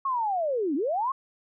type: linear two-way sweep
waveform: sine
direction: down then up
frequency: 1109 to 259.6 to 1109 Hz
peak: -24 dBFS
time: 0.05-1.12 s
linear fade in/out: 5 ms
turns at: 0.75 s
effects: none